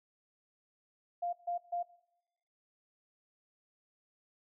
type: tone bursts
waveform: sine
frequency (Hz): 698.5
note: F5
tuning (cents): 0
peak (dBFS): -32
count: 3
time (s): 1.22-1.83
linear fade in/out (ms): 10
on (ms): 110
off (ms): 140
effects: noise-tail reverb RT60 0.9 s tail -21 dB re dry

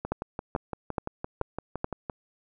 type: two click trains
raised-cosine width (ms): 1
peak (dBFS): -18 / -13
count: 13 / 5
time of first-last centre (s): 0.05-2.098 / 0.12-1.844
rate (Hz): 5.86 / 2.32
effects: none

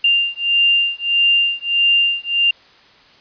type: beating tone pair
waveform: sine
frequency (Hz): 2791 / 2792.6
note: F7 / F7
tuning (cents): -2 / -1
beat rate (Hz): 1.6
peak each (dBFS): -16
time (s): 0.04-2.51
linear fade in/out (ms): 5
effects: white hiss -48 dBFS RMS until 3.2 s + resampled to 11025 Hz

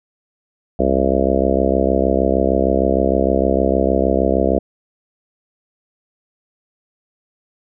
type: harmonic tone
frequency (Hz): 66.5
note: C2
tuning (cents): +29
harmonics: 1 / 3 / 4 / 5 / 6 / 7 / 8 / 9 / 10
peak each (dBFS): -22 / -22 / -22 / -22 / -22 / -22 / -22 / -22 / -22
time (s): 0.79-4.59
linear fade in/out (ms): 5
effects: none

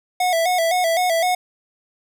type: tone with vibrato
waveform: square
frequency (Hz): 694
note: F5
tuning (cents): -11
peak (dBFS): -17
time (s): 0.2-1.35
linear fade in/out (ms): 5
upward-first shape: square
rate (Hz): 3.9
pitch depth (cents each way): 84
effects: none

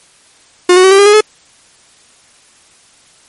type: tone with pitch steps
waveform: 45% pulse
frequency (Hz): 358.5 / 369.2 / 380.3 / 391.6 / 403.3 / 415.4 / 427.8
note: F4 / F#4 / F#4 / G4 / G4 / G#4 / A4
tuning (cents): +45 / -4 / +48 / -2 / +49 / 0 / -49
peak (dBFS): -3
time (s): 0.69-1.208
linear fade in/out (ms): 5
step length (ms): 74
effects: white hiss -46 dBFS RMS until 3.28 s + MP3 48 kbps

